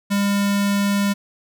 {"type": "tone with notch filter", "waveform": "square", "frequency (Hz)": 201.1, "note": "G3", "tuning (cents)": 44, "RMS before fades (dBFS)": -19, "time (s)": [0.1, 1.14], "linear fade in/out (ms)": 20, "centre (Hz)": 440, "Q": 0.73, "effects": []}